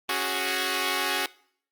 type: chord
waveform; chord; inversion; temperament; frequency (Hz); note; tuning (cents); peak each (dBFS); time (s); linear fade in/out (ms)
5% pulse; C# suspended fourth; none; equal; 277.2 / 370 / 415.3; C#4 / F#4 / G#4; 0 / 0 / 0; -21 / -16 / -20; 0.09-1.26; 2
effects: noise-tail reverb RT60 0.6 s tail -22 dB re dry + Opus 32 kbps